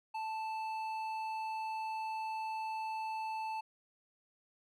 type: tone with hard clipping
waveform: sine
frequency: 880 Hz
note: A5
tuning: in tune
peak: -38 dBFS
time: 0.14-3.61 s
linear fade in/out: 10 ms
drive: 8 dB
effects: none